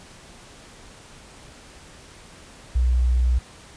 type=tone; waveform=sine; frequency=61.74 Hz; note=B1; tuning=in tune; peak=-16 dBFS; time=2.75-3.39 s; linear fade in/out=10 ms; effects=pink hiss -46 dBFS RMS until 3.76 s + resampled to 22050 Hz